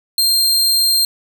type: tone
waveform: sawtooth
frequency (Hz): 4186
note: C8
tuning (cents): 0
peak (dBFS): -9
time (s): 0.18-1.05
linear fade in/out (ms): 2
effects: none